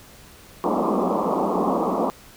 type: band-pass noise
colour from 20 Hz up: pink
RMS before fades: -22 dBFS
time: 0.64-2.1 s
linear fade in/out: 0 ms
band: 180 to 1200 Hz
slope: 96 dB/octave
effects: pink hiss -47 dBFS RMS until 2.36 s